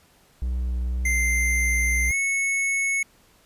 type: tone with vibrato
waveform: triangle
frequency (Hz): 61.74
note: B1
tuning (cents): 0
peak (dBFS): -21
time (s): 0.42-2.11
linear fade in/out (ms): 0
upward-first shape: sine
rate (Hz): 2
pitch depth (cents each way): 16
type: tone with pitch glide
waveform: square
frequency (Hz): 2087 to 2202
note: C7 to C#7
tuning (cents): -5 to -12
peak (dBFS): -22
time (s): 1.05-3.03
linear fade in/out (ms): 5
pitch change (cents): +93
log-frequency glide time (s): 2.08-2.14
effects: pink hiss -58 dBFS RMS until 3.45 s + resampled to 32000 Hz